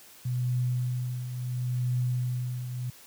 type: tone with tremolo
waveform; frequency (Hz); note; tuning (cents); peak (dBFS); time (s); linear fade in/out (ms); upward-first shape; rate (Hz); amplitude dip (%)
sine; 124.6; B2; +16; -23; 0.25-2.9; 5; triangle; 0.72; 65
effects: white hiss -52 dBFS RMS until 3.06 s + high-pass 80 Hz 12 dB/octave